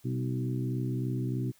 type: harmonic tone with a mistuned harmonic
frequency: 63.2 Hz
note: B1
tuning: 41 cents sharp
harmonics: 2 / 3 / 4 / 5 / 6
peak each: -30 / -40 / -37 / -38 / -42 dBFS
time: 0.04-1.52 s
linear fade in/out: 20 ms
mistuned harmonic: 3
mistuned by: +35 cents
effects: white hiss -63 dBFS RMS until 1.59 s